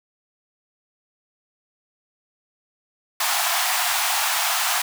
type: high-pass noise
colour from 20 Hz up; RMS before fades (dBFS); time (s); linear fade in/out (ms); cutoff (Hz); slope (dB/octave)
pink; -22; 3.2-4.82; 5; 670; 96
effects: none